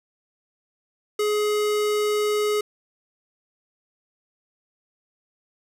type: tone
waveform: square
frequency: 420 Hz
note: G#4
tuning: 19 cents sharp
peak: -21 dBFS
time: 1.19-2.61 s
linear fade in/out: 5 ms
effects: resampled to 32000 Hz + 8-bit